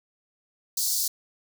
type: high-pass noise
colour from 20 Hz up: pink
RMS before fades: -26 dBFS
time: 0.77-1.08 s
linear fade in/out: 5 ms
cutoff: 4400 Hz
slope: 48 dB/octave
effects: none